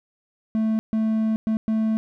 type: tone bursts at uneven times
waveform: triangle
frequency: 220 Hz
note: A3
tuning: in tune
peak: -17 dBFS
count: 4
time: 0.55-0.79 / 0.93-1.36 / 1.47-1.57 / 1.68-1.97 s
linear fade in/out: 0 ms
effects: none